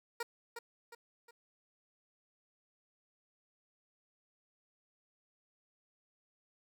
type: tone with echo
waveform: 15% pulse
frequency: 469.1 Hz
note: A#4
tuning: 11 cents sharp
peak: -29 dBFS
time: 0.2-0.23 s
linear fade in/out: 5 ms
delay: 360 ms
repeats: 3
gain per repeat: -7 dB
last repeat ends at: 1.31 s
effects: none